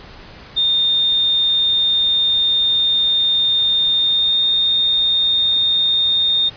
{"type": "tone with pitch glide", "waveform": "sine", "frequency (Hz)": [3640, 3661], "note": ["A#7", "A#7"], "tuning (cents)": [-42, -32], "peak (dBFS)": -13, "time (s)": [0.56, 6.5], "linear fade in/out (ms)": 20, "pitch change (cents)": 10, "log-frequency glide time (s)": [3.92, 4.4], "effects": ["pink hiss -39 dBFS RMS until 6.56 s", "resampled to 11025 Hz"]}